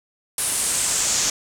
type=noise with band-pass filter sweep; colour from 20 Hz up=brown; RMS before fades=-22 dBFS; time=0.38-1.3 s; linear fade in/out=2 ms; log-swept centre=10000 to 6500 Hz; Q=3.1; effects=none